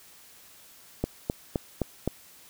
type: click train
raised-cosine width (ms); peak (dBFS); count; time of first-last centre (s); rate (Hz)
2; -12; 5; 1.04-2.076; 3.86
effects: white hiss -53 dBFS RMS until 2.49 s